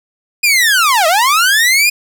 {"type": "linear two-way sweep", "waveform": "sawtooth", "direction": "down then up", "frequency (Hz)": [2489, 613, 2489], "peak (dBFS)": -5, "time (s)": [0.43, 1.9], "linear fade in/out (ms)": 10, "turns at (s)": 1.07, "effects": []}